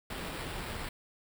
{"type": "noise with sample-and-hold", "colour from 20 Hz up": "pink", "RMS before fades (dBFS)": -39, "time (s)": [0.1, 0.89], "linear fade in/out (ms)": 5, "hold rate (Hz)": 6300, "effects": []}